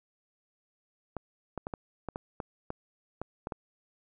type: clicks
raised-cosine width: 1 ms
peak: -21 dBFS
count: 11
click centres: 1.167 / 1.577 / 1.669 / 1.738 / 2.087 / 2.159 / 2.402 / 2.704 / 3.216 / 3.471 / 3.522 s
effects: none